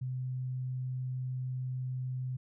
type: tone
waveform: sine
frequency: 128.1 Hz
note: C3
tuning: 36 cents flat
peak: -33 dBFS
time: 0.01-2.37 s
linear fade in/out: 10 ms
effects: none